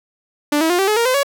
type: tone with pitch steps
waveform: sawtooth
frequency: 294 / 322.5 / 353.7 / 387.9 / 425.5 / 466.7 / 511.9 / 561.4 Hz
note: D4 / E4 / F4 / G4 / G#4 / A#4 / C5 / C#5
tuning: +2 / -38 / +22 / -18 / +42 / +2 / -38 / +22 cents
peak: -10 dBFS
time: 0.52-1.232 s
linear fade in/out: 5 ms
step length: 89 ms
effects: none